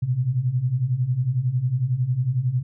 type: beating tone pair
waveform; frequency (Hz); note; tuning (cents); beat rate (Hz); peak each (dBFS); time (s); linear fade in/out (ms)
sine; 119.2 / 130.2; A#2 / C3; +39 / -8; 11; -25 / -21; 0.02-2.63; 10
effects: none